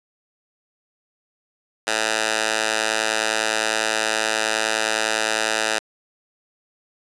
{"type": "tone with high-pass filter", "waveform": "10% pulse", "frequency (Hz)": 109.7, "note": "A2", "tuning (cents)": -5, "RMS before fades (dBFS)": -22, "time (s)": [1.87, 5.79], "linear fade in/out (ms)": 5, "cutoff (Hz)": 920, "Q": 0.61, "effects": ["resampled to 22050 Hz"]}